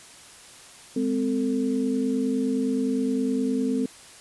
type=tone cluster; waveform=sine; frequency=206.7 / 256.4 / 446.7 Hz; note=G#3 / C4 / A4; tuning=-8 / -35 / +26 cents; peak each=-30 / -23 / -30 dBFS; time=0.96-3.86 s; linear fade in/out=5 ms; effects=white hiss -47 dBFS RMS until 4.2 s + resampled to 24000 Hz